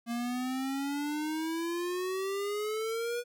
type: exponential sweep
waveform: square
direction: up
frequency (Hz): 232.3 to 486.6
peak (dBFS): -32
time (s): 0.06-3.24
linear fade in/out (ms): 50
effects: none